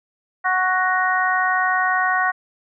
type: harmonic tone with a mistuned harmonic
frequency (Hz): 370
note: F#4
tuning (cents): 0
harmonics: 2 / 3 / 4 / 5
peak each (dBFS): -22 / -22 / -22 / -22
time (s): 0.44-2.32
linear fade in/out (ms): 20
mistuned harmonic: 5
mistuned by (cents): +16
effects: none